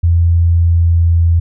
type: tone with pitch glide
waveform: sine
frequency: 84.8 to 84.12 Hz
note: E2 to E2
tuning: +50 to +36 cents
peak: -7 dBFS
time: 0.03-1.4 s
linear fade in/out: 10 ms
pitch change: -14 cents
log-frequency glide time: 0.56-1.22 s
effects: none